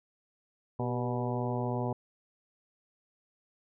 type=harmonic tone with a mistuned harmonic; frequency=122.4 Hz; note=B2; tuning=15 cents flat; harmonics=1 / 2 / 3 / 4 / 5 / 6 / 7 / 8; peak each=-33 / -36 / -38 / -39 / -40 / -41 / -41 / -42 dBFS; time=0.79-1.93 s; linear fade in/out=5 ms; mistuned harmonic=3; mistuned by=+60 cents; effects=none